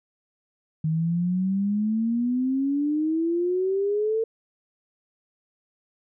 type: exponential sweep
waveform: sine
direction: up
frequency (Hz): 155.56 to 453.1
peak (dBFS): -21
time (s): 0.84-4.24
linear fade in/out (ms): 5
effects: none